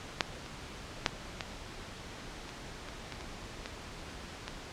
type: clicks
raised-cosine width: 0.2 ms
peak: -7 / -27 / -7 / -16 / -26 / -26 / -22 / -26 / -20 / -19 dBFS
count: 10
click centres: 0.208 / 0.462 / 1.062 / 1.408 / 2.492 / 2.887 / 3.123 / 3.209 / 3.659 / 4.48 s
effects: pink hiss -45 dBFS RMS until 4.72 s + low-pass 6000 Hz 12 dB/octave